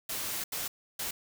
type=noise bursts at uneven times; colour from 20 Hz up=white; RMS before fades=-35 dBFS; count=3; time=0.09-0.44 / 0.52-0.68 / 0.99-1.11 s; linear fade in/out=5 ms; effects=none